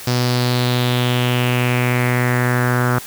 sawtooth tone with low-pass filter sweep, 123.47 Hz, B2, in tune, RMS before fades -17 dBFS, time 0.07-2.99 s, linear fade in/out 5 ms, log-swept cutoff 5300 to 1400 Hz, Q 3.8, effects white hiss -34 dBFS RMS until 3.06 s

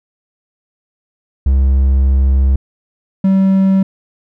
triangle tone pair in turn, 66.9 / 192.2 Hz, C2 / G3, +39 / -34 cents, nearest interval octave + tritone, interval 1827 cents, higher second, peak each -6 dBFS, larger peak neither, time 1.46-2.56 / 3.24-3.83 s, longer first, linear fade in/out 5 ms, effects none

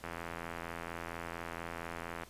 click train, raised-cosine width 0.5 ms, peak -25 dBFS, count 186, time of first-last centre 0.04-2.235 s, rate 84.3 Hz, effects pink hiss -57 dBFS RMS until 2.29 s + resampled to 32000 Hz

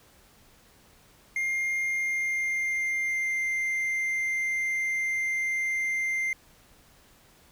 triangle tone with pitch glide, 2117 to 2093 Hz, C7 to C7, +20 to 0 cents, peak -24 dBFS, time 1.36-6.33 s, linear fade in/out 2 ms, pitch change -20 cents, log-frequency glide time 1.92-3.45 s, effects pink hiss -58 dBFS RMS until 7.51 s

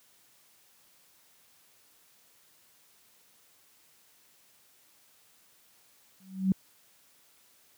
sine tone with exponential growth, 190 Hz, F#3, 46 cents sharp, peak -18 dBFS, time 6.2-6.52 s, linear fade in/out 2 ms, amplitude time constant 68 ms, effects white hiss -63 dBFS RMS until 7.77 s + high-pass 80 Hz 12 dB/octave

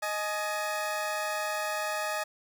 20% pulse tone pair together, 622.3 / 843.2 Hz, D#5 / G#5, 0 / +26 cents, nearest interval perfect fourth, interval 526 cents, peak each -27 / -29 dBFS, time 0.02-2.24 s, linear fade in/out 10 ms, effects none

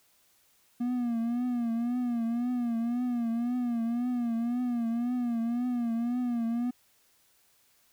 triangle tone with vibrato, 238.6 Hz, A#3, 41 cents sharp, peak -25 dBFS, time 0.8-6.71 s, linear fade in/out 10 ms, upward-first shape triangle, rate 1.9 Hz, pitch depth 87 cents each way, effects white hiss -66 dBFS RMS until 7.92 s

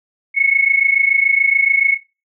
sine tone pair together, 2186 / 2213 Hz, C#7 / C#7, -25 / -3 cents, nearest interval unison, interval 22 cents, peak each -14 dBFS, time 0.34-1.98 s, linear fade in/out 50 ms, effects noise-tail reverb RT60 0.3 s tail -21 dB re dry

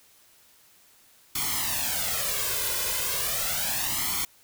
white noise with flanger, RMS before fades -28 dBFS, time 1.35-4.25 s, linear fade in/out 5 ms, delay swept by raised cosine 0.91 to 2.01 ms, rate 0.35 Hz, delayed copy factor +0.8, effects white hiss -58 dBFS RMS until 4.43 s

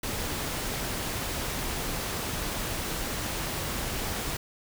pink noise, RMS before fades -32 dBFS, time 0.03-4.37 s, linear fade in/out 5 ms, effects none

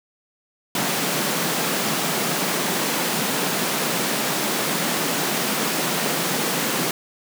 pink high-pass noise, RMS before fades -23 dBFS, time 0.75-6.91 s, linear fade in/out 2 ms, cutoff 150 Hz, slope 48 dB/octave, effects none

